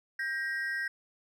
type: ring-modulated tone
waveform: triangle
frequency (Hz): 1741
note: A6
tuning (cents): -19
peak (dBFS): -26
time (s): 0.19-0.88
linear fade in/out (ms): 5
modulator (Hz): 150
effects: none